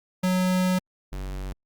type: tone pair in turn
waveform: square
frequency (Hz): 184 / 47.4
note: F#3 / F#1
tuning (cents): -9 / +43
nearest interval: octave + major seventh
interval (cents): 2348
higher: first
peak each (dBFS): -21 / -31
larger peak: first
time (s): 0.23-0.79 / 1.12-1.53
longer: first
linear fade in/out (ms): 10
effects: Opus 48 kbps